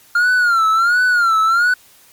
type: tone with vibrato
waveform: triangle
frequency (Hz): 1396.9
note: F6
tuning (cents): 0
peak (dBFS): -9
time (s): 0.15-1.74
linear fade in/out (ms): 5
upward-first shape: sine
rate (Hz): 1.4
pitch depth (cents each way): 120
effects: white hiss -48 dBFS RMS until 2.12 s + MP3 96 kbps